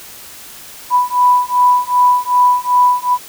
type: beating tone pair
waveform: sine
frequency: 987.8 / 990.4 Hz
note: B5 / B5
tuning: 0 / +5 cents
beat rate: 2.6 Hz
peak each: -12 dBFS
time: 0.9-3.18 s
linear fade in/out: 50 ms
effects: white hiss -35 dBFS RMS until 3.28 s